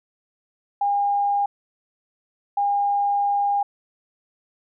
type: tone pair in turn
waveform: sine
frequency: 809 / 809 Hz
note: G#5 / G#5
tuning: -46 / -46 cents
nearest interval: unison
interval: 0 cents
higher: neither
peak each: -18 dBFS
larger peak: neither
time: 0.81-1.46 / 2.57-3.63 s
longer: second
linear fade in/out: 5 ms
effects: none